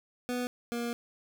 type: tone pair in turn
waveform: 25% pulse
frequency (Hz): 246.9 / 236.8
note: B3 / A#3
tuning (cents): 0 / +27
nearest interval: minor second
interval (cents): 73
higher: first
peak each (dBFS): -27 / -28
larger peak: first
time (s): 0.29-0.47 / 0.72-0.93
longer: second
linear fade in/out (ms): 0
effects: none